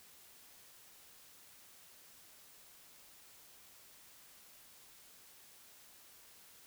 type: silence
effects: white hiss -60 dBFS RMS until 6.66 s